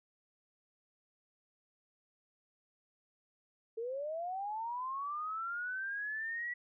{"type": "linear sweep", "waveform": "sine", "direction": "up", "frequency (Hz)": [439.8, 1952], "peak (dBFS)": -36, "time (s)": [3.77, 6.54], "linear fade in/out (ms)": 10, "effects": []}